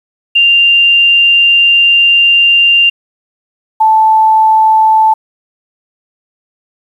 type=tone pair in turn; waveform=sine; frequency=2788 / 876.5 Hz; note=F7 / A5; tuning=-4 / -7 cents; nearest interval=octave + minor sixth; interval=2003 cents; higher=first; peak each=-4 dBFS; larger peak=neither; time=0.35-2.9 / 3.8-5.14 s; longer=first; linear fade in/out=10 ms; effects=7-bit